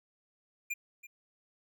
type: tone with echo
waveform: square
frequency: 2403 Hz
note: D7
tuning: 39 cents sharp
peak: -33 dBFS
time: 0.7-0.74 s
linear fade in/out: 10 ms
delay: 330 ms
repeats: 1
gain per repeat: -15 dB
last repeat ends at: 1.07 s
effects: none